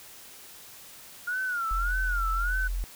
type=tone with vibrato; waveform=sine; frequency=1418 Hz; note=F6; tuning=26 cents sharp; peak=-27 dBFS; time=1.27-2.68 s; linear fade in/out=10 ms; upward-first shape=sine; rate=1.7 Hz; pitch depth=130 cents each way
type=tone; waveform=sine; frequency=43.48 Hz; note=F1; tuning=7 cents flat; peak=-27 dBFS; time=1.71-2.84 s; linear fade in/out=0 ms
effects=white hiss -48 dBFS RMS until 2.95 s